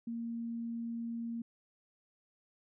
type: tone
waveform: sine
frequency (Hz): 232.1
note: A#3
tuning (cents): -7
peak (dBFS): -36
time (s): 0.07-1.42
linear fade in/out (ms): 5
effects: none